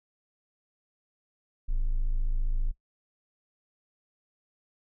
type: tone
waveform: triangle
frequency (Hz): 27.5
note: A0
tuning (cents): 0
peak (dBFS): -21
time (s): 1.68-2.72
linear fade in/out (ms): 20
effects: noise-tail reverb RT60 0.1 s tail -17 dB re dry + tanh soft clip ceiling -18 dBFS